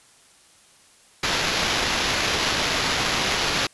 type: noise with sample-and-hold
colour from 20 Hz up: violet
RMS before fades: -23 dBFS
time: 1.23-3.67 s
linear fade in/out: 5 ms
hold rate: 8820 Hz
effects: white hiss -54 dBFS RMS until 3.73 s + resampled to 24000 Hz